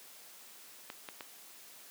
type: clicks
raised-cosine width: 0.3 ms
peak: -26 dBFS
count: 3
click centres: 0.901 / 1.088 / 1.208 s
effects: white hiss -54 dBFS RMS until 1.9 s + high-pass 200 Hz 12 dB/octave